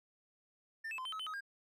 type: tone with pitch steps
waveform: triangle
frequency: 1792 / 2617 / 1031 / 3094 / 1284 / 3050 / 1264 / 1613 Hz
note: A6 / E7 / C6 / G7 / E6 / G7 / D#6 / G6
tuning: +31 / -13 / -26 / -23 / -46 / -48 / +27 / +49 cents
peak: -38 dBFS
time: 0.84-1.408 s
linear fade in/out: 10 ms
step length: 71 ms
effects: none